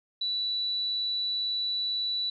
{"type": "tone", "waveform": "sine", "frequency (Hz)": 3951, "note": "B7", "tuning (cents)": 0, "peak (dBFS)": -27, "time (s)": [0.21, 2.3], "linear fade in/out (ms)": 5, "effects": []}